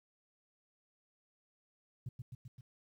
sine tone with echo, 123.47 Hz, B2, in tune, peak -37 dBFS, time 2.06-2.09 s, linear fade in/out 5 ms, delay 130 ms, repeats 4, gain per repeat -3 dB, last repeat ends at 2.61 s, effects tanh soft clip ceiling -34 dBFS + 12-bit

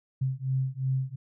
sine beating tone pair, 130.6 / 133.4 Hz, C3 / C3, -3 / +34 cents, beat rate 2.8 Hz, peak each -29 dBFS, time 0.21-1.16 s, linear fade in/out 10 ms, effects none

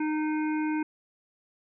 harmonic tone, 307.7 Hz, D#4, 19 cents flat, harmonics 1 / 3 / 5 / 7 / 8, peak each -26 / -36 / -40 / -43 / -44 dBFS, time 0-0.83 s, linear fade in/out 5 ms, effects none

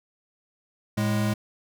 square tone pair together, 110 / 207.7 Hz, A2 / G#3, 0 / 0 cents, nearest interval major seventh, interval 1100 cents, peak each -26 dBFS, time 0.97-1.34 s, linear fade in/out 10 ms, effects none

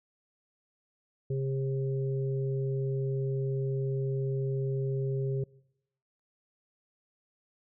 harmonic tone, 134.3 Hz, C3, 46 cents sharp, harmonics 1 / 3 / 4, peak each -29 / -34 / -46 dBFS, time 1.3-5.44 s, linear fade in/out 5 ms, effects noise-tail reverb RT60 0.9 s tail -24 dB re dry

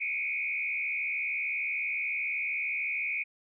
sine tone with frequency modulation, 2337 Hz, D7, 9 cents flat, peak -29 dBFS, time 0-3.24 s, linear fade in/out 20 ms, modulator 73.3 Hz, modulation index 2.3, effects none

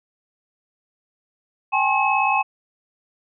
sine tone cluster, 787 / 845 / 1070 / 2574 Hz, G5 / G#5 / C6 / E7, +7 / +30 / +38 / -42 cents, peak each -22 dBFS, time 1.72-2.43 s, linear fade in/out 20 ms, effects none

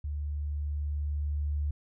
sine tone with level ramp, 73.42 Hz, D2, in tune, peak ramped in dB -31 to -27 dBFS, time 0.04-1.71 s, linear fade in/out 5 ms, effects none

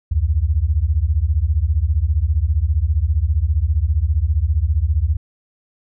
sine beating tone pair, 69.3 / 84.3 Hz, C#2 / E2, 0 / +39 cents, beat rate 15 Hz, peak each -17 dBFS, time 0.11-5.17 s, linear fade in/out 10 ms, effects none

